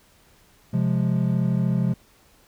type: chord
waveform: triangle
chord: F minor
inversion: second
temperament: equal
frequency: 130.81 / 174.61 / 207.7 Hz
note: C3 / F3 / Ab3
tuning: 0 / 0 / 0 cents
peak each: -21 / -21 / -24 dBFS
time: 0.73-1.94 s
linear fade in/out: 10 ms
effects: pink hiss -57 dBFS RMS until 2.47 s